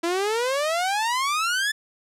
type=exponential sweep; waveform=sawtooth; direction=up; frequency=329.6 to 1760 Hz; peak=-18 dBFS; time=0.03-1.72 s; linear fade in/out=10 ms; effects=low-pass 10000 Hz 12 dB/octave